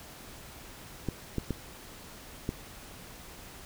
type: clicks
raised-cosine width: 3 ms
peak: -17 dBFS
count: 4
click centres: 1.087 / 1.383 / 1.507 / 2.491 s
effects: pink hiss -48 dBFS RMS until 3.65 s